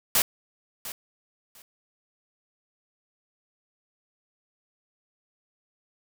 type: noise with echo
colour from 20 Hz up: white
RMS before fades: -21 dBFS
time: 0.15-0.22 s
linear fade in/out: 2 ms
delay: 700 ms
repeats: 2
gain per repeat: -15 dB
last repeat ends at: 1.62 s
effects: none